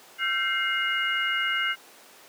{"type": "tone cluster", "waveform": "sine", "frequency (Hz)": [1359, 1554, 2114, 2870], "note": ["F6", "G6", "C7", "F7"], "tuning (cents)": [-48, -16, 17, 47], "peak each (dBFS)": [-31, -29, -28, -29], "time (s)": [0.18, 1.76], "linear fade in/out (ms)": 50, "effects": ["pink hiss -50 dBFS RMS until 2.28 s", "high-pass 400 Hz 12 dB/octave"]}